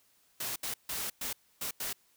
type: noise bursts at uneven times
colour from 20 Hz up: white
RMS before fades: -36 dBFS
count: 6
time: 0.4-0.56 / 0.63-0.74 / 0.89-1.1 / 1.21-1.33 / 1.61-1.71 / 1.8-1.93 s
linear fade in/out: 5 ms
effects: white hiss -68 dBFS RMS until 2.16 s